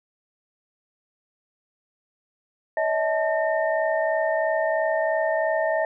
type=tone cluster; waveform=sine; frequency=577 / 640 / 874 / 1825 Hz; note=D5 / D#5 / A5 / A#6; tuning=-31 / +49 / -12 / -37 cents; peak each=-29 / -22 / -29 / -29 dBFS; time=2.77-5.85 s; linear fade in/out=2 ms; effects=none